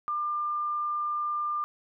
sine tone, 1197 Hz, D6, 33 cents sharp, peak -27 dBFS, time 0.08-1.64 s, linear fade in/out 0 ms, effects none

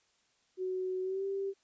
sine tone with pitch glide, 371.6 to 391.9 Hz, F#4 to G4, +7 to 0 cents, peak -32 dBFS, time 0.57-1.54 s, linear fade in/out 50 ms, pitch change +93 cents, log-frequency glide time 1.02-1.25 s, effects white hiss -72 dBFS RMS until 1.63 s + resampled to 16000 Hz

